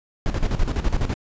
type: noise with tremolo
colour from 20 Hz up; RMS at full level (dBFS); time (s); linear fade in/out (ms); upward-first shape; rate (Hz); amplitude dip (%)
brown; -19; 0.26-1.14; 0; square; 12; 70
effects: resampled to 16000 Hz